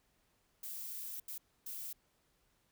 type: noise bursts at uneven times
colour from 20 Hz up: violet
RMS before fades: -44 dBFS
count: 3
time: 0.63-1.2 / 1.28-1.38 / 1.66-1.93 s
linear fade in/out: 5 ms
effects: pink hiss -75 dBFS RMS until 2.71 s